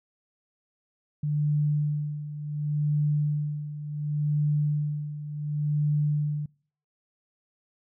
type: tone with tremolo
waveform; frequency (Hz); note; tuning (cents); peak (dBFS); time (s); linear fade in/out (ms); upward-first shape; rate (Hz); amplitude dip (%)
sine; 148.5; D3; +20; -21; 1.23-6.46; 5; sine; 0.69; 75
effects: noise-tail reverb RT60 0.5 s tail -26 dB re dry